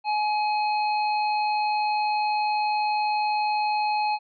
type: harmonic tone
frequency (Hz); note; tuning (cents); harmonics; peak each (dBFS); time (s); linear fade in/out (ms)
844; G#5; +28; 1 / 3 / 5; -22 / -32 / -36; 0.04-4.19; 50
effects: none